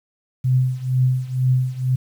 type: tone with tremolo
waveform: sine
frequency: 128.3 Hz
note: C3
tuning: 34 cents flat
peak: -12 dBFS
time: 0.44-1.96 s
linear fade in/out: 10 ms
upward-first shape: triangle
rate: 2.1 Hz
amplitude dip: 90%
effects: 8-bit